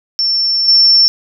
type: tone with level steps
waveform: sine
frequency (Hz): 5410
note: E8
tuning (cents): +44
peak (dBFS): -11 / -5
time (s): 0.19-1.08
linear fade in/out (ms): 0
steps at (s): 0.68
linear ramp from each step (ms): 2
effects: none